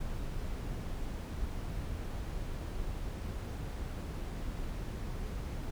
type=noise; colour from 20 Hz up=brown; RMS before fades=-38 dBFS; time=0-5.71 s; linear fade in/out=10 ms; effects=none